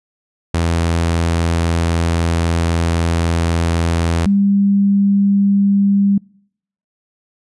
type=tone pair in turn; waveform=sawtooth / sine; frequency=83.8 / 199.31 Hz; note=E2 / G3; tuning=+29 / +29 cents; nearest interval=octave + minor third; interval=1500 cents; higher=second; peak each=-10 dBFS; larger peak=neither; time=0.54-4.26 / 4.26-6.18 s; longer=first; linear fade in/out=5 ms; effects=noise-tail reverb RT60 0.7 s tail -26 dB re dry + resampled to 24000 Hz